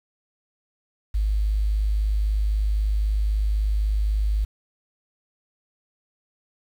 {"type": "tone", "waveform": "sine", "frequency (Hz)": 51.91, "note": "G#1", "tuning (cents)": 0, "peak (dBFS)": -19, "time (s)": [1.14, 4.45], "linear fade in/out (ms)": 10, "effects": ["8-bit"]}